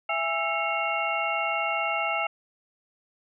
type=tone cluster; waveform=sine; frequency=666 / 821 / 1324 / 2177 / 2768 Hz; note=E5 / G#5 / E6 / C#7 / F7; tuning=+18 / -20 / +7 / -32 / -16 cents; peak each=-31 dBFS; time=0.09-2.27 s; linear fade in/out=5 ms; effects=none